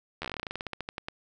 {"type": "slowing click train", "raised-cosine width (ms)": 0.3, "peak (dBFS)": -18, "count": 21, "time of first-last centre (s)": [0.22, 1.085], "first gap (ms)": 12, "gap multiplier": 1.12, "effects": []}